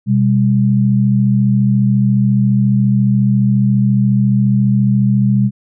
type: tone pair together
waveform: sine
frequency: 126.1 / 200.5 Hz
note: B2 / G3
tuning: +36 / +39 cents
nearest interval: minor sixth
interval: 803 cents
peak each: -12 dBFS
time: 0.06-5.51 s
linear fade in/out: 50 ms
effects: none